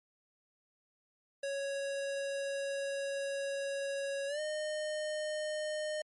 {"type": "tone with pitch glide", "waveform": "square", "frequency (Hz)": [554.4, 611.6], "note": ["C#5", "D#5"], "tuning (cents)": [0, -30], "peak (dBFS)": -35, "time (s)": [1.43, 6.02], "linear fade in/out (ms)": 5, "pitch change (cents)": 170, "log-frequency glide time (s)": [4.27, 4.4], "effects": ["MP3 48 kbps"]}